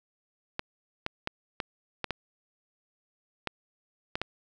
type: clicks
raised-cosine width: 0.3 ms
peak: -14 dBFS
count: 9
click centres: 0.594 / 1.064 / 1.274 / 1.602 / 2.043 / 2.107 / 3.473 / 4.155 / 4.216 s
effects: none